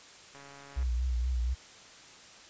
click train, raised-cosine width 0.5 ms, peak -36 dBFS, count 68, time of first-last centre 0.35-0.829 s, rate 140 Hz
sine tone with vibrato, 61.74 Hz, B1, in tune, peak -27 dBFS, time 0.76-1.55 s, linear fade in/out 20 ms, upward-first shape triangle, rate 4.2 Hz, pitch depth 84 cents each way
effects white hiss -52 dBFS RMS until 2.49 s + resampled to 16000 Hz

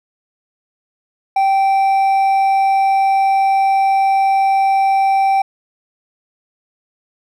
triangle tone with hard clipping, 779 Hz, G5, 11 cents flat, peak -12 dBFS, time 1.36-5.42 s, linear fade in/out 5 ms, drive 7 dB, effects none

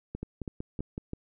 two click trains, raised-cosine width 3 ms, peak -22 / -22 dBFS, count 5 / 4, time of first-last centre 0.23-0.979 / 0.15-1.134 s, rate 5.34 / 3.05 Hz, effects none

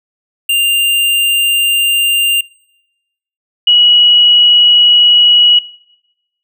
square / sine tone pair in turn, 2794 / 2918 Hz, F7 / F#7, 0 / -25 cents, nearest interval minor second, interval 75 cents, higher second, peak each -10 / -4 dBFS, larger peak second, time 0.49-2.41 / 3.67-5.59 s, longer neither, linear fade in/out 5 ms, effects noise-tail reverb RT60 1.0 s tail -25 dB re dry

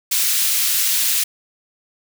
white high-pass noise, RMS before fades -18 dBFS, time 0.11-1.24 s, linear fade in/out 10 ms, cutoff 2300 Hz, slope 12 dB/octave, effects none

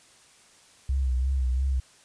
sine tone with vibrato, 65 Hz, C2, 11 cents flat, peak -22 dBFS, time 0.89-1.8 s, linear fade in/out 5 ms, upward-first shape sine, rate 2.9 Hz, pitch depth 67 cents each way, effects white hiss -56 dBFS RMS until 2.04 s + resampled to 22050 Hz

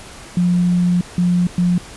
sine tone bursts at uneven times, 177.1 Hz, F3, 24 cents sharp, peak -12 dBFS, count 3, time 0.37-1.01 / 1.18-1.47 / 1.58-1.78 s, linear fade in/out 2 ms, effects pink hiss -37 dBFS RMS until 1.96 s + resampled to 24000 Hz

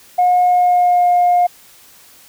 sine tone with pitch glide, 720 to 710.5 Hz, F#5 to F5, -47 to +30 cents, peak -8 dBFS, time 0.18-1.47 s, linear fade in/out 10 ms, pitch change -23 cents, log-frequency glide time 0.43-1.08 s, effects tanh soft clip ceiling -6 dBFS + white hiss -45 dBFS RMS until 2.28 s

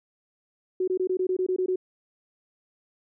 sine tone bursts, 370 Hz, F#4, in tune, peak -22 dBFS, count 10, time 0.8-1.759 s, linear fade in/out 5 ms, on 77 ms, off 21 ms, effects none

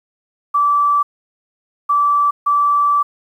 sine tone bursts at uneven times, 1160 Hz, D6, 22 cents flat, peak -11 dBFS, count 3, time 0.54-1.03 / 1.89-2.31 / 2.46-3.03 s, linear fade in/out 10 ms, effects 8-bit

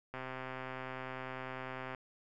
click train, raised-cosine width 0.5 ms, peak -27 dBFS, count 236, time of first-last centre 0.14-1.948 s, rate 130 Hz, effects none

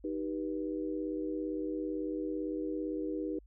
sine chord, Eb augmented, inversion none, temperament just, 311.1 / 388.9 / 486.1 Hz, Eb4 / G4 / B4, 0 / -14 / -28 cents, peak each -35 / -39 / -40 dBFS, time 0.04-3.39 s, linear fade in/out 5 ms, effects added 50 Hz sine -55 dBFS peak until 3.46 s

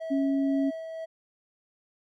triangle tone with tremolo, 649 Hz, E5, 27 cents flat, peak -30 dBFS, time 0-1.06 s, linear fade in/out 20 ms, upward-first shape sine, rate 2 Hz, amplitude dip 35%
sine tone, 275.2 Hz, C#4, 12 cents flat, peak -23 dBFS, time 0.1-0.71 s, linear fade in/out 20 ms
effects none

